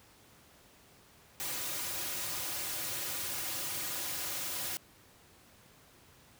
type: noise with comb filter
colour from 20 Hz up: white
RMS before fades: -37 dBFS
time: 1.4-4.77 s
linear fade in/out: 0 ms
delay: 4.5 ms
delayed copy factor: -0.8
effects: pink hiss -60 dBFS RMS until 6.39 s + high-pass 60 Hz 12 dB/octave